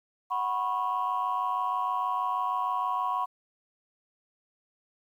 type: chord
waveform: sine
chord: F# suspended fourth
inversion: none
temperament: equal with one note detuned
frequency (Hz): 740 / 987.8 / 1094.1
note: F#5 / B5 / C#6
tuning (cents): 0 / 0 / -23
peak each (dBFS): -32 / -29 / -29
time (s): 0.3-3.26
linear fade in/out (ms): 20
effects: tanh soft clip ceiling -20 dBFS + 10-bit

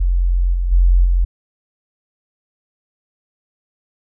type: tone with level steps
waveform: sine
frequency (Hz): 44.2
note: F1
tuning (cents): +22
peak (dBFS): -12 / -15 / -8 / -11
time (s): 0-1.25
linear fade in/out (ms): 10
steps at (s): 0.53 / 0.71 / 1.04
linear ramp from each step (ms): 20
effects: none

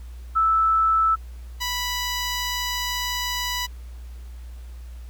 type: tone pair in turn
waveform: sine / 10% pulse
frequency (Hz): 1315 / 985.8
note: E6 / B5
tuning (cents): -5 / -3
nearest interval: perfect fourth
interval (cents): 498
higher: first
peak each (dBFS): -16 / -16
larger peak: neither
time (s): 0.35-1.16 / 1.6-3.67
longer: second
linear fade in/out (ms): 20
effects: added 60 Hz sine -35 dBFS peak until 5.09 s + pink hiss -55 dBFS RMS until 5.09 s

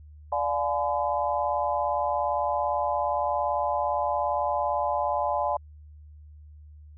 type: chord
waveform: sine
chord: D diminished seventh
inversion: none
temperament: just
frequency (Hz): 587.3 / 704.8 / 845.8 / 1014.9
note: D5 / F5 / Ab5 / Cb6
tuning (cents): 0 / +16 / +31 / +47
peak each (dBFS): -29 / -30 / -28 / -30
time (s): 0.32-5.57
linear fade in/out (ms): 5
effects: added 75 Hz sine -45 dBFS peak until 6.97 s

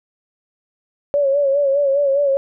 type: tone with vibrato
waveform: sine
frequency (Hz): 560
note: C#5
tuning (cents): +18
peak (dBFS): -13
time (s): 1.14-2.37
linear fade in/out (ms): 0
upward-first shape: sine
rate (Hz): 4.9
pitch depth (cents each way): 62
effects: none

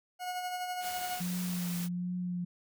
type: tone with tremolo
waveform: 40% pulse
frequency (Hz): 726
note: F#5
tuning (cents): -33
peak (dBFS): -32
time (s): 0.19-1.22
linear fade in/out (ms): 50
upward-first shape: sine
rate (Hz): 12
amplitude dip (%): 40
type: noise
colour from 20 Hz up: white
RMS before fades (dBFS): -42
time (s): 0.8-1.89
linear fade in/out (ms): 50
type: tone with vibrato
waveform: sine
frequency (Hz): 177.5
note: F3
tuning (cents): +28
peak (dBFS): -32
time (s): 1.2-2.45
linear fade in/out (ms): 10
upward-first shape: triangle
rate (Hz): 1.3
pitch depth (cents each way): 29
effects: none

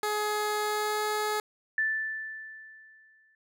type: tone with pitch glide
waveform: 15% pulse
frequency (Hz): 421.4 to 424.1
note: G#4 to G#4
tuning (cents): +25 to +36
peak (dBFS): -21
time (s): 0.03-1.4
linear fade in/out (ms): 2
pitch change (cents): +11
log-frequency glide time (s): 0.59-1.02
type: tone with exponential decay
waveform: sine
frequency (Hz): 1760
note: A6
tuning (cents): 0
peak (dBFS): -23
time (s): 1.78-3.35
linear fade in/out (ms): 2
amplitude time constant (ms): 340
effects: none

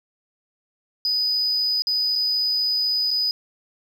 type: tone with dropouts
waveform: triangle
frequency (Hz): 4978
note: D#8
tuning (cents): 0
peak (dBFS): -17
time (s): 1.05-3.31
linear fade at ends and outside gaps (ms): 1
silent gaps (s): 1.821-1.87 / 2.155-2.159 / 3.107-3.112
effects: tanh soft clip ceiling -15 dBFS + 9-bit

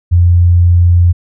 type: tone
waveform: sine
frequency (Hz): 87.31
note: F2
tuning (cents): 0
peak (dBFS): -4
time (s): 0.11-1.13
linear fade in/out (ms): 20
effects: none

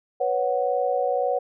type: chord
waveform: sine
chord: B suspended second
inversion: none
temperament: just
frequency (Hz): 493.9 / 555.6 / 740.8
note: B4 / C#5 / F#5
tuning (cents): 0 / +4 / +2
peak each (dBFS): -25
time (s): 0.2-1.39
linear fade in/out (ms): 10
effects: none

